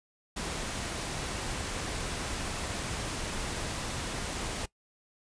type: noise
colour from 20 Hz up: pink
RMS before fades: -35 dBFS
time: 0.36-4.66 s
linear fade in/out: 10 ms
effects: noise-tail reverb RT60 0.1 s tail -20 dB re dry + resampled to 22050 Hz